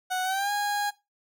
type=tone with pitch glide; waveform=30% pulse; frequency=740 to 821.1 Hz; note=F#5 to G#5; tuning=0 to -20 cents; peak=-23 dBFS; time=0.1-0.91 s; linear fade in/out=20 ms; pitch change=+180 cents; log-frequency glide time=0.23-0.51 s; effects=noise-tail reverb RT60 0.2 s tail -17 dB re dry